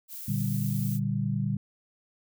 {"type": "noise", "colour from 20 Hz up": "violet", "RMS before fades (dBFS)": -40, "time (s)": [0.08, 1], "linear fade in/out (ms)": 50}
{"type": "chord", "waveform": "sine", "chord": "G minor", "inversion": "first", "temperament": "just", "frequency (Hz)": [117.6, 147, 196], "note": ["Bb2", "D3", "G3"], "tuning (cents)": [16, 2, 0], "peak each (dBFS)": -30, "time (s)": [0.28, 1.57], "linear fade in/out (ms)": 5}
{"effects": []}